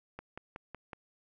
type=click train; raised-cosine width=0.5 ms; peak=-27 dBFS; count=5; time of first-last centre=0.19-0.932 s; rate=5.39 Hz; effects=none